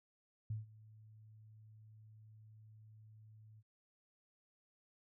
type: tone with ADSR envelope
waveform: sine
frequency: 108.5 Hz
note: A2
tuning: 24 cents flat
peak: -36 dBFS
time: 0.5-3.63 s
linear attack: 5 ms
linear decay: 150 ms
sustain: -21 dB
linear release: 43 ms
effects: none